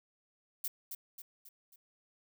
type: noise with echo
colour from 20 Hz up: violet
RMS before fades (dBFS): -36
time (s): 0.64-0.68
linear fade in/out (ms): 5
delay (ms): 270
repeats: 4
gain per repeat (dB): -6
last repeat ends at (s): 1.76
effects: none